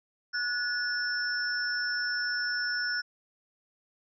sine tone cluster, 1463 / 1703 / 5370 Hz, F#6 / G#6 / E8, -20 / +43 / +31 cents, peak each -30 / -37 / -33 dBFS, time 0.33-3.02 s, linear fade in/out 20 ms, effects none

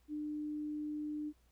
sine tone, 300 Hz, D4, 37 cents sharp, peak -37 dBFS, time 0.08-1.33 s, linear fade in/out 50 ms, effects added 60 Hz sine -67 dBFS peak until 1.51 s + pink hiss -75 dBFS RMS until 1.51 s

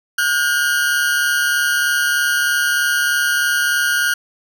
40% pulse tone pair together, 1441 / 1584.2 Hz, F#6 / G6, -46 / +18 cents, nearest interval major second, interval 164 cents, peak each -16 / -18 dBFS, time 0.18-4.14 s, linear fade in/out 5 ms, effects none

